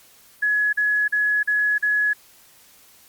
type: tone bursts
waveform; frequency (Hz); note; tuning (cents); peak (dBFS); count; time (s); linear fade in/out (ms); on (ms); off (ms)
sine; 1689; G#6; +29; -17; 5; 0.42-2.134; 10; 310; 41
effects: white hiss -52 dBFS RMS until 3.08 s + Opus 48 kbps